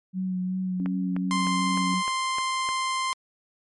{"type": "tone with vibrato", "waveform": "sine", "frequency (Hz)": 185, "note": "F#3", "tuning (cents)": 0, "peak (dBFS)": -25, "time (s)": [0.13, 2.03], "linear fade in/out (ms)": 50, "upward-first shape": "sine", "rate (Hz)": 2.7, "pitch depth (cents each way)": 20}
{"type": "tone with pitch glide", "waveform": "sine", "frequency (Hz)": [275.2, 272.4], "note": ["C#4", "C#4"], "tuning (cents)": [-12, -30], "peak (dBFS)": -30, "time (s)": [0.8, 1.94], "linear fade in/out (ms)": 0, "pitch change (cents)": -18, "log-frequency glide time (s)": [1.25, 1.36]}
{"type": "click train", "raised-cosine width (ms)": 0.5, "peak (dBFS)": -21, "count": 7, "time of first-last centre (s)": [0.86, 2.689], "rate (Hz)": 3.28}
{"type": "tone", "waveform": "sawtooth", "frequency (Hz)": 1046.5, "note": "C6", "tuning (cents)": 0, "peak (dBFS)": -21, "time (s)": [1.31, 3.13], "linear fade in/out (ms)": 0}
{"effects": ["MP3 48 kbps"]}